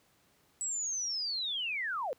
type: linear sweep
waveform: sine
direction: down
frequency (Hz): 7902 to 462.9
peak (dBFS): -32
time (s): 0.61-2.13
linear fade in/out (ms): 0
effects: pink hiss -68 dBFS RMS until 2.18 s + high-pass 80 Hz 12 dB/octave